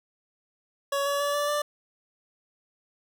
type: tone with pitch steps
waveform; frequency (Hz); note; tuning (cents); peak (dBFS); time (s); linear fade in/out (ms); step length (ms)
25% pulse; 560 / 567.2 / 574.4 / 581.8 / 589.2; C#5 / C#5 / D5 / D5 / D5; +18 / +40 / -39 / -16 / +6; -21; 0.92-1.62; 5; 140
effects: none